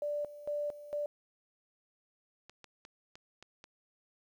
sine tone with tremolo, 587.3 Hz, D5, in tune, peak -32 dBFS, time 0.02-1.06 s, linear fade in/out 2 ms, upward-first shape square, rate 2.2 Hz, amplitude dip 80%
clicks, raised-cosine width 0.2 ms, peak -33 dBFS, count 6, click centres 2.496 / 2.643 / 2.851 / 3.155 / 3.426 / 3.641 s
effects 11-bit

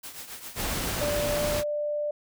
white noise with tremolo, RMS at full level -38 dBFS, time 0.03-0.96 s, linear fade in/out 10 ms, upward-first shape triangle, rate 7.4 Hz, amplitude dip 70%
pink noise, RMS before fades -30 dBFS, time 0.55-1.64 s, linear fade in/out 50 ms
sine tone with pitch glide, 587.3 to 592.1 Hz, D5 to D5, 0 to +14 cents, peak -26 dBFS, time 1.01-2.11 s, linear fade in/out 5 ms, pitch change +14 cents, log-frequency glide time 1.35-1.4 s
effects none

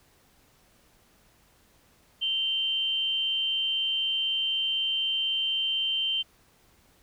sine tone pair together, 2794 / 3112 Hz, F7 / G7, 0 / -13 cents, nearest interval major second, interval 187 cents, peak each -35 / -25 dBFS, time 2.21-6.23 s, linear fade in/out 20 ms, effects pink hiss -62 dBFS RMS until 7.02 s

